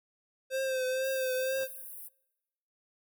square tone with vibrato, 522 Hz, C5, 4 cents flat, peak -30 dBFS, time 0.5-1.68 s, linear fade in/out 50 ms, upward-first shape triangle, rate 2.1 Hz, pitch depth 43 cents each way
white high-pass noise, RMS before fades -45 dBFS, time 1.03-2.09 s, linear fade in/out 20 ms, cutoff 9400 Hz, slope 96 dB/octave
5% pulse tone with exponential growth, 108.8 Hz, A2, 19 cents flat, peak -39 dBFS, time 1.33-1.64 s, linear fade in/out 5 ms, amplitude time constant 67 ms
effects noise-tail reverb RT60 1.0 s tail -24 dB re dry

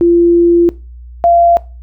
sine tone pair in turn, 343.3 / 686.6 Hz, F4 / F5, -30 / -30 cents, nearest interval octave, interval 1200 cents, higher second, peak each -5 dBFS, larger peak neither, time 0.01-0.69 / 1.24-1.57 s, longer first, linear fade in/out 0 ms, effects noise-tail reverb RT60 0.3 s tail -20 dB re dry + added 60 Hz sine -29 dBFS peak until 1.82 s

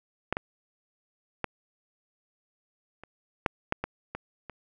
clicks, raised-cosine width 0.5 ms, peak -11 / -14 / -13 / -29 / -8 / -10 / -15 / -19 / -25 dBFS, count 9, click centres 0.326 / 0.369 / 1.443 / 3.036 / 3.462 / 3.724 / 3.84 / 4.15 / 4.497 s, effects none

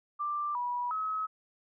sine tone with pitch steps, 1181 / 974 / 1281 Hz, D6 / B5 / E6, +9 / -24 / -50 cents, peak -30 dBFS, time 0.19-1.27 s, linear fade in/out 20 ms, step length 360 ms, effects none

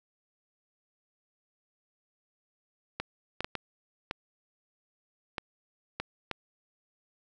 clicks, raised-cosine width 0.3 ms, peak -16 dBFS, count 8, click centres 3 / 3.406 / 3.445 / 3.553 / 4.111 / 5.382 / 6 / 6.313 s, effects none

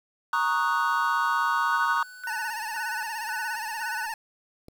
triangle chord, D# minor seventh, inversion second, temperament equal, 932.3 / 1108.7 / 1244.5 / 1480 Hz, A#5 / C#6 / D#6 / F#6, 0 / 0 / 0 / 0 cents, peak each -26 dBFS, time 0.33-2.03 s, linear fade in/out 2 ms
sine tone with tremolo, 1492 Hz, F#6, 14 cents sharp, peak -31 dBFS, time 1.71-4.06 s, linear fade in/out 10 ms, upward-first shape square, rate 1.9 Hz, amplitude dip 80%
25% pulse tone with vibrato, 889 Hz, A5, 18 cents sharp, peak -27 dBFS, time 2.27-4.14 s, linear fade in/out 2 ms, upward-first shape sine, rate 17 Hz, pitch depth 85 cents each way
click, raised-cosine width 2 ms, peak -32 dBFS, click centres 4.684 s
effects 8-bit

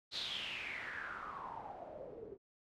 white noise with low-pass filter sweep, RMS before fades -45 dBFS, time 0.11-2.38 s, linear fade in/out 50 ms, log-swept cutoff 4200 to 380 Hz, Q 7, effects none

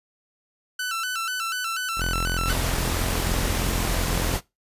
sawtooth tone with vibrato, 1418 Hz, F6, 26 cents sharp, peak -22 dBFS, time 0.79-2.53 s, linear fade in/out 5 ms, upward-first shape square, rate 4.1 Hz, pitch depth 98 cents each way
sawtooth tone, 43.1 Hz, F1, 22 cents flat, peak -21 dBFS, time 1.96-4.39 s, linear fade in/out 50 ms
pink noise, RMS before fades -27 dBFS, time 2.45-4.41 s, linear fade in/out 50 ms
effects noise-tail reverb RT60 0.2 s tail -20 dB re dry + resampled to 32000 Hz

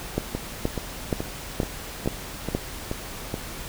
two click trains, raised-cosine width 2 ms, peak -9 / -14 dBFS, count 6 / 8, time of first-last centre 0.18-2.55 / 0.35-3.341 s, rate 2.11 / 2.34 Hz, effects added 43 Hz sine -43 dBFS peak until 3.68 s + pink hiss -37 dBFS RMS until 3.68 s

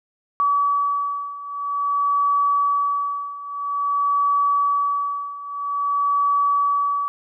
sine beating tone pair, 1142 / 1142.5 Hz, D6 / D6, -49 / -48 cents, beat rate 0.5 Hz, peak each -23 / -20 dBFS, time 0.4-7.08 s, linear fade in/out 0 ms, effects none

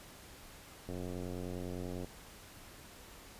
click train, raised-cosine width 2 ms, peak -29 dBFS, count 105, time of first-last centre 0.89-2.046 s, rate 90 Hz, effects pink hiss -54 dBFS RMS until 3.39 s + resampled to 32000 Hz

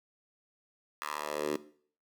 10% pulse tone with high-pass filter sweep, 74.9 Hz, D2, 35 cents sharp, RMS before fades -35 dBFS, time 1.02-1.56 s, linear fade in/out 0 ms, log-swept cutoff 1300 to 320 Hz, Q 2.4, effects noise-tail reverb RT60 0.5 s tail -17 dB re dry

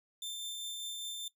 sawtooth tone with tremolo, 3568 Hz, A7, 23 cents sharp, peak -35 dBFS, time 0.22-1.28 s, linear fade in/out 2 ms, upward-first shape triangle, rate 5 Hz, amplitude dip 25%, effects noise-tail reverb RT60 0.1 s tail -17 dB re dry

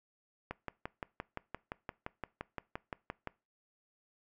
click train, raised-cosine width 0.5 ms, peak -23 dBFS, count 17, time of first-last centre 0.51-3.273 s, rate 5.79 Hz, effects noise-tail reverb RT60 0.3 s tail -22 dB re dry

